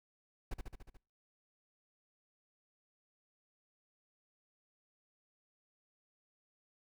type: noise with echo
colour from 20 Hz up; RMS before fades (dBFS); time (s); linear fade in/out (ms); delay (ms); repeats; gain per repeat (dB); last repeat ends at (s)
brown; -38; 0.51-0.54; 5; 72; 6; -3; 0.972
effects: noise-tail reverb RT60 0.4 s tail -26 dB re dry